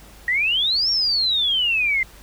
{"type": "exponential two-way sweep", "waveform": "sine", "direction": "up then down", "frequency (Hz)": [1873, 5588, 2057], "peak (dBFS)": -17, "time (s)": [0.28, 2.03], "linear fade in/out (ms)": 2, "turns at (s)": 0.9, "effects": ["added 50 Hz sine -45 dBFS peak until 2.22 s", "pink hiss -47 dBFS RMS until 2.22 s"]}